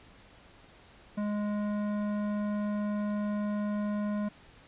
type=tone with hard clipping; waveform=sine; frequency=207.7 Hz; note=G#3; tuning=in tune; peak=-31 dBFS; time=1.17-4.29 s; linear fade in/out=10 ms; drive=13 dB; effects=pink hiss -56 dBFS RMS until 4.67 s + resampled to 8000 Hz